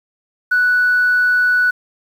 sine tone, 1480 Hz, F#6, in tune, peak -10 dBFS, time 0.51-1.71 s, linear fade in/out 10 ms, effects tanh soft clip ceiling -7 dBFS + 7-bit

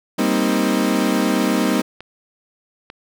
35% pulse chord, C minor seventh, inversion second, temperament equal with one note detuned, 196 / 233.1 / 261.6 / 312.4 Hz, G3 / Bb3 / C4 / Eb4, 0 / 0 / 0 / +7 cents, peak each -20 dBFS, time 0.18-1.82 s, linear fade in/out 10 ms
clicks, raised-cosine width 0.3 ms, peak -19 dBFS, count 2, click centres 2.006 / 2.901 s
effects none

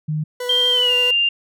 sine tone, 153.5 Hz, D#3, 23 cents flat, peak -19 dBFS, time 0.08-0.24 s, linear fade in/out 10 ms
40% pulse tone with vibrato, 493.9 Hz, B4, in tune, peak -23 dBFS, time 0.4-1.11 s, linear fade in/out 5 ms, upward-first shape sine, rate 12 Hz, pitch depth 11 cents each way
sine tone with pitch glide, 3174 to 2795 Hz, G7 to F7, +21 to +1 cents, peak -14 dBFS, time 0.49-1.29 s, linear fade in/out 5 ms, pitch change -220 cents, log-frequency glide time 0.71-0.93 s
effects none

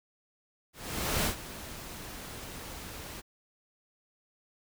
pink noise with ADSR envelope, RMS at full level -28 dBFS, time 0.73-3.22 s, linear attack 520 ms, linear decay 100 ms, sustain -15 dB, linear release 28 ms, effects none

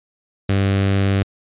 sawtooth tone with notch filter, 98 Hz, G2, in tune, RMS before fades -17 dBFS, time 0.49-1.23 s, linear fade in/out 5 ms, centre 930 Hz, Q 1.6, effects resampled to 8000 Hz

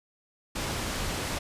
pink low-pass noise, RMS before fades -32 dBFS, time 0.55-1.39 s, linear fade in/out 10 ms, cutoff 9600 Hz, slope 12 dB/octave, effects resampled to 32000 Hz

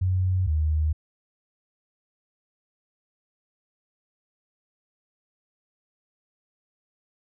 sine tone pair in turn, 92.5 / 77.29 Hz, F#2 / D#2, 0 / -11 cents, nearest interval minor third, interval 311 cents, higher first, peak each -20 dBFS, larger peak neither, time 0.01-0.47 / 0.47-0.93 s, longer neither, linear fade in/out 10 ms, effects none

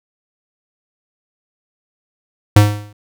square tone with exponential decay, 103.83 Hz, G#2, in tune, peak -3 dBFS, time 2.56-2.93 s, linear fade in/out 5 ms, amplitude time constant 79 ms, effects none

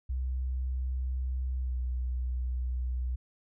sine tone with pitch glide, 64 to 62.29 Hz, C2 to B1, -38 to +15 cents, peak -29 dBFS, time 0.09-3.16 s, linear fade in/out 10 ms, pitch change -47 cents, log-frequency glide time 1.59-1.75 s, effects none

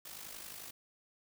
white noise with amplitude modulation, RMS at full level -45 dBFS, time 0.05-0.71 s, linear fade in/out 5 ms, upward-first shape sine, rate 51.3 Hz, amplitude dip 60%, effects none

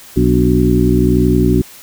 harmonic tone with a mistuned harmonic, 61.4 Hz, B1, 9 cents flat, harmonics 1 / 2 / 3 / 4 / 5 / 6, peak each -16 / -16 / -16 / -16 / -16 / -16 dBFS, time 0.16-1.62 s, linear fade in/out 10 ms, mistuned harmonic 5, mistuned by -62 cents, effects white hiss -38 dBFS RMS until 1.82 s

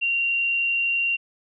sine tone with frequency modulation, 2761 Hz, F7, 20 cents flat, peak -20 dBFS, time 0.01-1.17 s, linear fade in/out 20 ms, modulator 29.3 Hz, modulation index 0.59, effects none

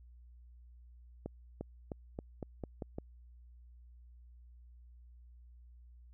accelerating click train, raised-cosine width 2 ms, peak -26 dBFS, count 8, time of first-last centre 1.26-2.985 s, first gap 350 ms, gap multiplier 0.88, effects added 60 Hz sine -54 dBFS peak until 6.13 s

